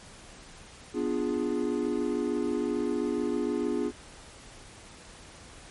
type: chord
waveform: triangle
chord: B diminished seventh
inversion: none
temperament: equal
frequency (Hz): 246.9 / 293.7 / 349.2 / 415.3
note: B3 / D4 / F4 / Ab4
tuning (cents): 0 / 0 / 0 / 0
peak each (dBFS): -30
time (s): 0.93-3.92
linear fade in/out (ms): 50
effects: pink hiss -49 dBFS RMS until 5.7 s + MP3 48 kbps